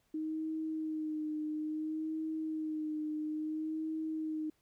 sine tone with vibrato, 311.1 Hz, D#4, in tune, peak -34 dBFS, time 0.14-4.5 s, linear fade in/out 5 ms, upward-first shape sine, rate 0.59 Hz, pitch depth 30 cents each way, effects pink hiss -75 dBFS RMS until 4.61 s

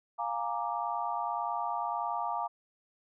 sine chord, Bb dominant seventh, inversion second, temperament equal with one note detuned, 701.3 / 830.6 / 932.3 / 1174.7 Hz, F5 / Ab5 / Bb5 / D6, +7 / 0 / 0 / 0 cents, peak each -36 / -37 / -35 / -37 dBFS, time 0.18-2.48 s, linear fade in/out 20 ms, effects none

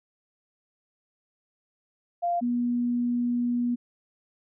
sine tone pair in turn, 695 / 241.8 Hz, F5 / B3, -9 / -36 cents, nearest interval octave + tritone, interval 1827 cents, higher first, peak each -23 dBFS, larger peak neither, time 2.22-2.41 / 2.41-3.76 s, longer second, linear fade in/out 20 ms, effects none

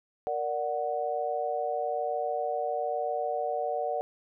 sine chord, Bb augmented, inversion none, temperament equal, 466.2 / 587.3 / 740 Hz, Bb4 / D5 / F#5, 0 / 0 / 0 cents, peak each -34 / -32 / -31 dBFS, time 0.27-4.01 s, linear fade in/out 0 ms, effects none

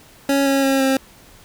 25% pulse tone with pitch steps, 277.2 / 273.7 / 270.2 / 266.8 Hz, C#4 / C#4 / C#4 / C4, 0 / -22 / -44 / +34 cents, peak -11 dBFS, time 0.29-0.97 s, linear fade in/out 2 ms, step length 170 ms, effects pink hiss -47 dBFS RMS until 1.44 s

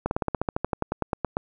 slowing click train, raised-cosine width 1 ms, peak -10 dBFS, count 17, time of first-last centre 0.06-1.369 s, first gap 51 ms, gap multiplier 1.06, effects none

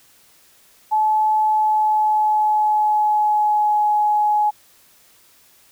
sine tone with pitch glide, 861 to 841.3 Hz, A5 to G#5, -38 to +22 cents, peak -14 dBFS, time 0.91-4.51 s, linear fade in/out 20 ms, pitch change -40 cents, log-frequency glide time 1.41-3.86 s, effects white hiss -53 dBFS RMS until 5.71 s

